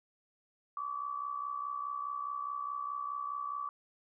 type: tone with amplitude modulation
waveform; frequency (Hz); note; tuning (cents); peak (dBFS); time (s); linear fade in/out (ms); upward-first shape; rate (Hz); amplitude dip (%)
sine; 1148; D6; -40; -32; 0.77-3.69; 2; sine; 64.8; 70
effects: none